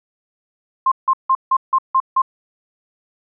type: tone bursts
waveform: sine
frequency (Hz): 1057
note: C6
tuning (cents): +17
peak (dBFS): -11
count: 7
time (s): 0.86-2.219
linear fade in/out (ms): 5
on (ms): 57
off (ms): 160
effects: none